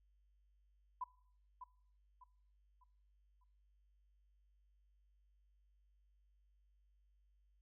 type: tone with echo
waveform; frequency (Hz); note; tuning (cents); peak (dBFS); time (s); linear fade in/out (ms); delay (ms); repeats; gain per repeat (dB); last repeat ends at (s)
sine; 1000; B5; +21; -39; 1.01-1.04; 5; 600; 4; -9; 3.44
effects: noise-tail reverb RT60 0.6 s tail -20 dB re dry + added 50 Hz sine -70 dBFS peak until 7.61 s